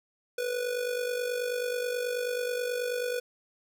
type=tone with amplitude modulation; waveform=square; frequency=491.3 Hz; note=B4; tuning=9 cents flat; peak=-27 dBFS; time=0.38-3.2 s; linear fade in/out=5 ms; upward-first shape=sine; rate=49.3 Hz; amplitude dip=60%; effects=none

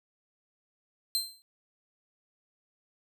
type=tone with exponential decay; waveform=sawtooth; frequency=4128 Hz; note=C8; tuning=24 cents flat; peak=-21 dBFS; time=1.15-1.42 s; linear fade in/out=0 ms; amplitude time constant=58 ms; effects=none

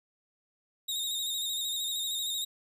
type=tone with vibrato; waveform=sawtooth; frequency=3729 Hz; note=A#7; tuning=in tune; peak=-28 dBFS; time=0.88-2.45 s; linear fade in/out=10 ms; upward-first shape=square; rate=13 Hz; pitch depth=36 cents each way; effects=none

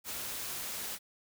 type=noise; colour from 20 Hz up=white; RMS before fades=-39 dBFS; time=0.04-0.99 s; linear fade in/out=50 ms; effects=none

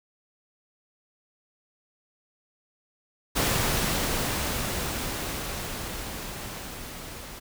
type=noise with level ramp; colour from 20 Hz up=pink; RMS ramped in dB=-24 to -41 dBFS; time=3.35-7.4 s; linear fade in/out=20 ms; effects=none

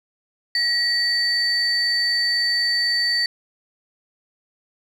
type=tone pair together; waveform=sine; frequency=1914 / 4552 Hz; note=A#6 / C#8; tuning=+45 / +45 cents; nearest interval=octave + minor third; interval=1500 cents; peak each=-21 / -18 dBFS; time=0.55-3.26 s; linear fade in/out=2 ms; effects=tanh soft clip ceiling -13 dBFS + 9-bit

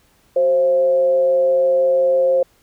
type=tone with frequency modulation; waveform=sine; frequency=528 Hz; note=C5; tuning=16 cents sharp; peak=-12 dBFS; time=0.36-2.43 s; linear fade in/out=5 ms; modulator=153 Hz; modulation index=0.31; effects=pink hiss -57 dBFS RMS until 2.62 s

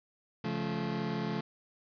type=chord; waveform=30% pulse; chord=Db augmented; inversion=none; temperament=just; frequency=138.59 / 173.24 / 216.5 Hz; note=Db3 / F3 / A3; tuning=0 / -14 / -28 cents; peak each=-36 / -34 / -33 dBFS; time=0.44-1.41 s; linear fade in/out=5 ms; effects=resampled to 11025 Hz + 9-bit

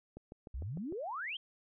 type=click train; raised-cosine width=2 ms; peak=-34 dBFS; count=6; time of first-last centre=0.17-0.924 s; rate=6.63 Hz
type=exponential sweep; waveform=sine; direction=up; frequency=54.7 to 3273 Hz; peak=-37 dBFS; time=0.54-1.37 s; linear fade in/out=5 ms
effects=none

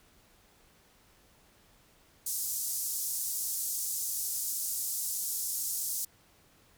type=band-pass noise; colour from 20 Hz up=white; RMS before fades=-34 dBFS; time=2.26-6.05 s; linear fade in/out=5 ms; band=5800 to 15000 Hz; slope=24 dB/octave; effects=pink hiss -63 dBFS RMS until 6.77 s

